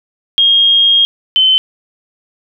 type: tone pair in turn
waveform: sine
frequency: 3246 / 3064 Hz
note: G#7 / G7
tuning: -40 / -40 cents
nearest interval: minor second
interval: 100 cents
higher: first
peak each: -6 dBFS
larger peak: neither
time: 0.38-1.05 / 1.36-1.58 s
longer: first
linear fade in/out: 0 ms
effects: none